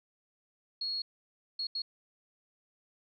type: tone bursts at uneven times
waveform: sine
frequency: 4315 Hz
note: C#8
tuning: 47 cents flat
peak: -32 dBFS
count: 3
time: 0.81-1.02 / 1.59-1.67 / 1.75-1.82 s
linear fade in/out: 5 ms
effects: none